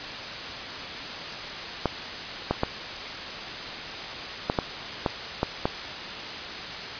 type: clicks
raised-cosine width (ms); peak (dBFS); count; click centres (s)
1; -8; 8; 1.857 / 2.51 / 2.634 / 4.499 / 4.588 / 5.062 / 5.431 / 5.655
effects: white hiss -34 dBFS RMS until 6.99 s + resampled to 11025 Hz